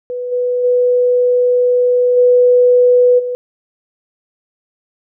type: tone with level steps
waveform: sine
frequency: 493.9 Hz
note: B4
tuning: in tune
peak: -19 / -13 / -9 / -6 / -17 dBFS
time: 0.1-3.35 s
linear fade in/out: 0 ms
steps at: 0.31 / 0.63 / 2.16 / 3.18 s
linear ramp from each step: 20 ms
effects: none